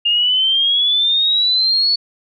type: exponential sweep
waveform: sine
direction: up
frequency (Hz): 2814 to 4450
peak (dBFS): -12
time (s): 0.05-1.96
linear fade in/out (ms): 10
effects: none